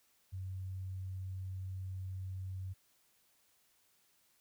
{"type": "tone", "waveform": "sine", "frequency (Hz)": 94, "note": "F#2", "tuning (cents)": 28, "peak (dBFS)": -39, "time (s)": [0.32, 2.74], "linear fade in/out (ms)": 20, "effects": ["white hiss -72 dBFS RMS until 4.4 s"]}